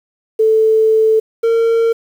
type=tone pair in turn; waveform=sine / triangle; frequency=440 / 457.8 Hz; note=A4 / A#4; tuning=0 / -31 cents; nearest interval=minor second; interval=69 cents; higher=second; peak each=-8 dBFS; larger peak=neither; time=0.39-1.2 / 1.43-1.93 s; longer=first; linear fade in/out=10 ms; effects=7-bit